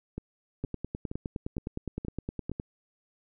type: two click trains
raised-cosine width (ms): 3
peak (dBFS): -20 / -22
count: 20 / 6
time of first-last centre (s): 0.64-2.599 / 0.18-2.516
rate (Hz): 9.7 / 2.14
effects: none